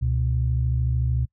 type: tone pair together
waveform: sine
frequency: 69.3 / 122.7 Hz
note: C#2 / B2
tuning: 0 / -11 cents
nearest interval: minor seventh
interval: 989 cents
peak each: -22 dBFS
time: 0.01-1.26 s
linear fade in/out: 20 ms
effects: noise-tail reverb RT60 0.1 s tail -24 dB re dry + tanh soft clip ceiling -12 dBFS